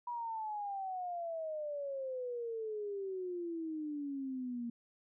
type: exponential sweep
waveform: sine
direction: down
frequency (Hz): 973 to 233.1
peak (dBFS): -37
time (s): 0.07-4.7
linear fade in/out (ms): 5
effects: none